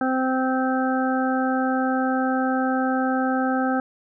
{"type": "harmonic tone", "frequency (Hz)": 260, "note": "C4", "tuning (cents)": -11, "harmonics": [1, 2, 3, 5, 6], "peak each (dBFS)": [-22, -28, -26, -30, -30], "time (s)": [0.01, 3.8], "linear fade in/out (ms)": 2, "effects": []}